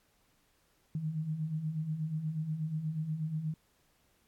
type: beating tone pair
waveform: sine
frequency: 150 / 158.3 Hz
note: D3 / D#3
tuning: +37 / +30 cents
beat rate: 8.3 Hz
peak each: -40 / -33 dBFS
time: 0.95-3.54 s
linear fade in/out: 2 ms
effects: pink hiss -71 dBFS RMS until 4.27 s + AAC 64 kbps